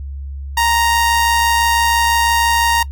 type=tone with amplitude modulation; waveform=sawtooth; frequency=932.3 Hz; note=A#5; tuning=in tune; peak=-7 dBFS; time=0.57-2.83 s; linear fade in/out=5 ms; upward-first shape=sine; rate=106 Hz; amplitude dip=30%; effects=noise-tail reverb RT60 0.1 s tail -21 dB re dry + added 69 Hz sine -24 dBFS peak until 2.91 s